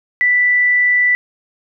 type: tone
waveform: sine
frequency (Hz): 1975.5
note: B6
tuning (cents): 0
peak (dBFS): -10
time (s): 0.21-1.15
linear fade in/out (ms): 0
effects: none